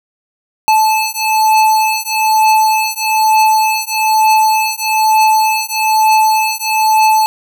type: beating tone pair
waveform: square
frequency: 870 / 871.1 Hz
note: A5 / A5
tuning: -20 / -18 cents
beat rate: 1.1 Hz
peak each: -13 dBFS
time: 0.68-7.26 s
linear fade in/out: 0 ms
effects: none